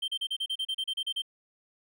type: tone bursts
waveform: triangle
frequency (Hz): 3136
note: G7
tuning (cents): 0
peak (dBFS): -27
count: 13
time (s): 0.02-1.221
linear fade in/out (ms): 10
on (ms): 61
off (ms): 34
effects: none